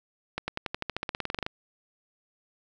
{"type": "accelerating click train", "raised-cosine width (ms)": 0.3, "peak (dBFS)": -14, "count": 18, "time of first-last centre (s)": [0.38, 1.465], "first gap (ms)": 100, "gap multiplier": 0.94, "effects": []}